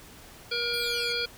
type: harmonic tone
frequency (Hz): 475.2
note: A#4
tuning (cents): +33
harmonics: 1 / 3 / 5 / 7 / 9 / 10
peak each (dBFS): -34 / -34 / -34 / -34 / -34 / -34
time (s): 0.51-1.26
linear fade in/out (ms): 10
type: exponential sweep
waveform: 15% pulse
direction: down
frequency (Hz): 4920 to 2072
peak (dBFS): -32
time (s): 0.73-1.13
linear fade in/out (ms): 10
effects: pink hiss -49 dBFS RMS until 1.37 s